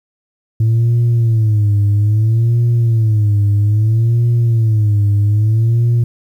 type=tone with vibrato; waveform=sine; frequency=110 Hz; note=A2; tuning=in tune; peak=-7 dBFS; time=0.6-6.04 s; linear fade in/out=5 ms; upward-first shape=sine; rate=0.61 Hz; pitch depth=130 cents each way; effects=tanh soft clip ceiling -8 dBFS + 8-bit